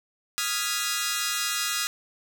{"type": "chord", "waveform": "10% pulse", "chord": "F half-diminished seventh", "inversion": "third", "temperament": "equal", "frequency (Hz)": [1244.5, 1396.9, 1661.2, 1975.5], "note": ["Eb6", "F6", "Ab6", "Cb7"], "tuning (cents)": [0, 0, 0, 0], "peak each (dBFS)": -23, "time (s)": [0.38, 1.87], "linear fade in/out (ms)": 0, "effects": []}